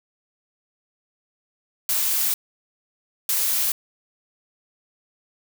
blue noise bursts at uneven times, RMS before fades -22 dBFS, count 2, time 1.89-2.34 / 3.29-3.72 s, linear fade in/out 2 ms, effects none

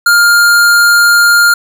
square tone, 1406 Hz, F6, 11 cents sharp, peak -5 dBFS, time 0.06-1.54 s, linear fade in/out 5 ms, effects none

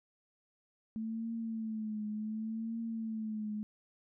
sine tone with vibrato, 220 Hz, A3, in tune, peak -35 dBFS, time 0.96-3.63 s, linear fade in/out 0 ms, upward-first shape triangle, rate 0.68 Hz, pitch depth 74 cents each way, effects none

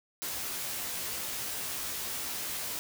white noise with comb filter, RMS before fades -36 dBFS, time 0.22-2.79 s, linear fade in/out 0 ms, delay 16 ms, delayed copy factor +0.8, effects none

